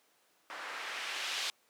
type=noise with low-pass filter sweep; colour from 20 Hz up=blue; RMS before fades=-39 dBFS; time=0.5-1.5 s; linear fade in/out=0 ms; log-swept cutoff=1300 to 3800 Hz; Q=1.1; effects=pink hiss -69 dBFS RMS until 1.69 s + high-pass 400 Hz 12 dB/octave